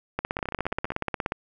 two click trains, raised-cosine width 0.5 ms, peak -11 / -19 dBFS, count 20 / 9, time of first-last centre 0.19-1.321 / 0.39-0.92 s, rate 16.8 / 15.1 Hz, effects none

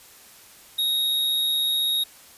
square tone with amplitude modulation, 3759 Hz, A#7, 14 cents sharp, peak -20 dBFS, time 0.78-2.04 s, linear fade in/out 10 ms, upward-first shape sine, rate 136 Hz, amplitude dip 30%, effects white hiss -49 dBFS RMS until 2.37 s + resampled to 32000 Hz

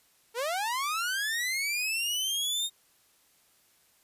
sawtooth linear sweep, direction up, 440 to 3715 Hz, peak -25 dBFS, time 0.34-2.7 s, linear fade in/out 50 ms, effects white hiss -65 dBFS RMS until 4.03 s + resampled to 32000 Hz

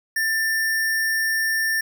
sine tone with sample-and-hold, 1780 Hz, A6, 20 cents sharp, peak -19 dBFS, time 0.16-1.81 s, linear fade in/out 5 ms, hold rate 7350 Hz, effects none

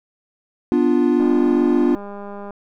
triangle chord, B diminished, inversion none, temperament equal, 246.9 / 293.7 / 349.2 Hz, B3 / D4 / F4, 0 / 0 / 0 cents, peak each -16 dBFS, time 0.72-1.95 s, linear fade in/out 0 ms
click train, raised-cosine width 1 ms, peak -21 dBFS, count 265, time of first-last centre 1.2-2.507 s, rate 202 Hz
effects none

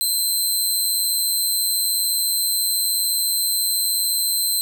15% pulse tone, 4097 Hz, C8, 37 cents flat, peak -12 dBFS, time 0.01-4.61 s, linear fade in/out 0 ms, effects none

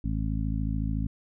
harmonic tone, 53.8 Hz, A1, 38 cents flat, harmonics 1 / 2 / 3 / 4 / 5, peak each -29 / -32 / -34 / -35 / -36 dBFS, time 0.04-1.07 s, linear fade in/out 5 ms, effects none

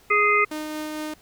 harmonic tone, 415.3 Hz, G#4, in tune, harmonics 1 / 3 / 5 / 6, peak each -24 / -20 / -20 / -25 dBFS, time 0.1-0.45 s, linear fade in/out 10 ms
sawtooth tone with tremolo, 306.8 Hz, D#4, 24 cents flat, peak -24 dBFS, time 0.51-1.14 s, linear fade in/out 5 ms, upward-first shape triangle, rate 4.4 Hz, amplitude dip 25%
effects pink hiss -55 dBFS RMS until 1.21 s

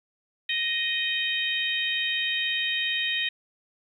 harmonic tone, 622.3 Hz, D#5, in tune, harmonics 3 / 4 / 5 / 6, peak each -30 / -30 / -30 / -30 dBFS, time 0.49-3.29 s, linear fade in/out 5 ms, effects 10-bit

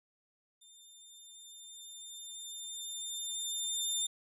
20% pulse tone with level ramp, 3603 Hz, A7, 40 cents sharp, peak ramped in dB -51 to -25 dBFS, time 0.61-4.07 s, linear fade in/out 10 ms, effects none

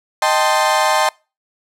35% pulse chord, A half-diminished seventh, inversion second, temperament equal with one note detuned, 622.3 / 784 / 886.1 / 1046.5 Hz, Eb5 / G5 / A5 / C6, 0 / 0 / +12 / 0 cents, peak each -17 dBFS, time 0.22-1.09 s, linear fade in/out 2 ms, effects noise-tail reverb RT60 0.3 s tail -25 dB re dry + low-pass 11000 Hz 12 dB/octave

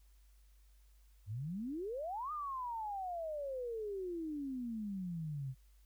sine exponential two-way sweep, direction up then down, 94 to 1241 to 127.2 Hz, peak -38 dBFS, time 1.26-5.55 s, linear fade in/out 50 ms, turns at 2.32 s, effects added 50 Hz sine -61 dBFS peak until 5.85 s + white hiss -75 dBFS RMS until 5.85 s

